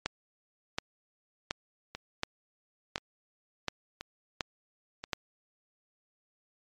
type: two click trains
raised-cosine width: 0.2 ms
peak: -20 / -12 dBFS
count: 4 / 8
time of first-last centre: 1.95-5.04 / 0.06-5.132 s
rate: 0.971 / 1.38 Hz
effects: low-pass 7000 Hz 12 dB/octave + MP3 64 kbps